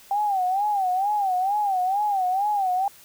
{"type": "tone with vibrato", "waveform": "sine", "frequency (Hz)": 782, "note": "G5", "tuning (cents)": -4, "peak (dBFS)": -20, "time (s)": [0.11, 2.88], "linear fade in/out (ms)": 2, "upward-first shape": "sine", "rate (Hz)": 2.2, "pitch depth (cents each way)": 130, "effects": ["white hiss -50 dBFS RMS until 3.04 s"]}